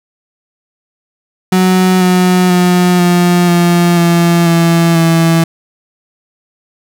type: tone with pitch steps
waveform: 35% pulse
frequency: 185 / 182.03 / 179.11 / 176.24 / 173.41 / 170.63 / 167.89 / 165.2 Hz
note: F#3 / F#3 / F3 / F3 / F3 / F3 / E3 / E3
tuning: 0 / -28 / +44 / +16 / -12 / -40 / +32 / +4 cents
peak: -5 dBFS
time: 1.52-5.44 s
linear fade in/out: 5 ms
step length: 490 ms
effects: none

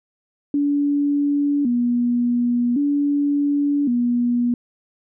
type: tone with vibrato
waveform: sine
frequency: 263.3 Hz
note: C4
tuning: 11 cents sharp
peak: -16 dBFS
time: 0.54-4.54 s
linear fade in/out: 2 ms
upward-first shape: square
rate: 0.45 Hz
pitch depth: 150 cents each way
effects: none

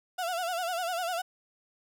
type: tone with vibrato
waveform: 35% pulse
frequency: 703 Hz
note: F5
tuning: 11 cents sharp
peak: -28 dBFS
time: 0.18-1.22 s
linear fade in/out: 10 ms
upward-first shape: sine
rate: 10 Hz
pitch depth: 100 cents each way
effects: none

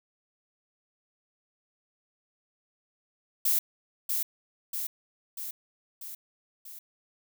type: noise with echo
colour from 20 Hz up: violet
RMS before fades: -25 dBFS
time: 3.45-3.59 s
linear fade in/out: 5 ms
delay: 640 ms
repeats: 5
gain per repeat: -4 dB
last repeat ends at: 6.79 s
effects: none

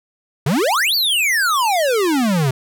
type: exponential two-way sweep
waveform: square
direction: up then down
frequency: 125.3 to 4699 to 125.3 Hz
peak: -15 dBFS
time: 0.46-2.51 s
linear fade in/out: 5 ms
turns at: 0.95 s
effects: none

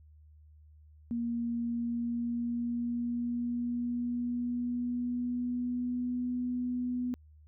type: tone with pitch glide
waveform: sine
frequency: 235.2 to 247.5 Hz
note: A#3 to B3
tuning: +16 to +4 cents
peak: -30 dBFS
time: 1.11-7.14 s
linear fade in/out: 0 ms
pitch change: +88 cents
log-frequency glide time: 1.59-6.32 s
effects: added 76 Hz sine -54 dBFS peak until 7.47 s

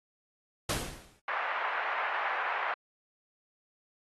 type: noise with exponential decay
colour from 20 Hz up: pink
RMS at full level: -28 dBFS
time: 0.69-1.2 s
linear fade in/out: 5 ms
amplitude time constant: 110 ms
type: band-pass noise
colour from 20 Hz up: pink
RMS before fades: -33 dBFS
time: 1.28-2.74 s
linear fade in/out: 2 ms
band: 750 to 2100 Hz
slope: 24 dB/octave
effects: AAC 32 kbps

